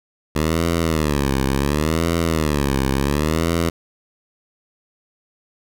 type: tone with vibrato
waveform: 10% pulse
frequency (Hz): 75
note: D2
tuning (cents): +37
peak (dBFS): -9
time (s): 0.35-3.7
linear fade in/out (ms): 10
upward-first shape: sine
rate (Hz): 0.7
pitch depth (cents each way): 200
effects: none